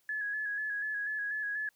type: tone with vibrato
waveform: sine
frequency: 1690 Hz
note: G#6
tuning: 30 cents sharp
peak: -32 dBFS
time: 0.09-1.69 s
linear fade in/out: 2 ms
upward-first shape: square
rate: 4.1 Hz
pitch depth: 30 cents each way
effects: white hiss -72 dBFS RMS until 1.75 s